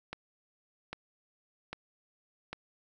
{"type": "click train", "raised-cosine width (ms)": 0.3, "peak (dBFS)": -22, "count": 4, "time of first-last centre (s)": [0.13, 2.53], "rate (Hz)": 1.25, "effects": []}